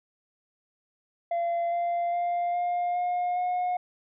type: tone with pitch steps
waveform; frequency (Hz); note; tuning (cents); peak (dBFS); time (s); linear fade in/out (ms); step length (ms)
sine; 685 / 692.2 / 699.4 / 706.7 / 714.1 / 721.6; F5 / F5 / F5 / F5 / F5 / F#5; -34 / -16 / +2 / +20 / +38 / -44; -22; 1.31-3.77; 5; 410
effects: tanh soft clip ceiling -24 dBFS